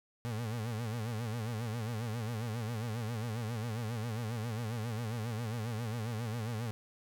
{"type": "tone with vibrato", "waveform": "35% pulse", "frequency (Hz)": 113.6, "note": "A#2", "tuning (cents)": -44, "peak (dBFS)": -33, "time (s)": [0.25, 6.71], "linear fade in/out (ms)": 0, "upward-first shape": "sine", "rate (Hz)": 7.4, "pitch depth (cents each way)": 120, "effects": ["12-bit"]}